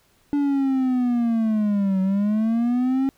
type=linear two-way sweep; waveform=triangle; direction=down then up; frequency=290 to 187.6 to 272.1 Hz; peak=-16 dBFS; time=0.33-3.09 s; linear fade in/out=0 ms; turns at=2.01 s; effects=pink hiss -61 dBFS RMS until 3.17 s